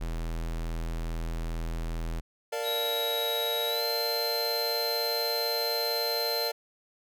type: tone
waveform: square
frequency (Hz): 41.18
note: E1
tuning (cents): -1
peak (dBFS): -31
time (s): 0-2.21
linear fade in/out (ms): 20
type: chord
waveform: square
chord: Bb major seventh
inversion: none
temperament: equal with one note detuned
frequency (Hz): 463.2 / 587.3 / 698.5 / 880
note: Bb4 / D5 / F5 / A5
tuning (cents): -11 / 0 / 0 / 0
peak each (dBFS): -34 / -36 / -39 / -40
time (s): 2.52-6.52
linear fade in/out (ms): 10
type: tone with pitch glide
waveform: square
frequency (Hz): 3832 to 4131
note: A#7 to C8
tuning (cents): +47 to -23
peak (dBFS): -30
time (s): 2.63-6.52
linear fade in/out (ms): 50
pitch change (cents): +130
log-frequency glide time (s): 3.67-3.83
effects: none